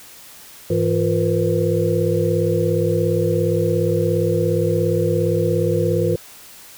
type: tone cluster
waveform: sine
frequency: 103.1 / 164.8 / 350.6 / 467.8 / 505 Hz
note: G#2 / E3 / F4 / A#4 / B4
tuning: -12 / 0 / +7 / +6 / +39 cents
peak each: -22 dBFS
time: 0.7-6.16 s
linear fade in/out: 5 ms
effects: white hiss -42 dBFS RMS until 6.77 s